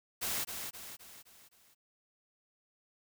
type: noise with echo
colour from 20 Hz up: white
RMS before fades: -35 dBFS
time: 0.21-0.45 s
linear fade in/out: 20 ms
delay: 260 ms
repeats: 5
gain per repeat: -6 dB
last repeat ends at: 1.75 s
effects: none